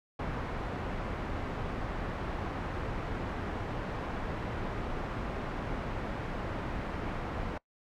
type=low-pass noise; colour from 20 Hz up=pink; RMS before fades=-36 dBFS; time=0.19-7.58 s; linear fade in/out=5 ms; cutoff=1600 Hz; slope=12 dB/octave; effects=noise-tail reverb RT60 0.1 s tail -23 dB re dry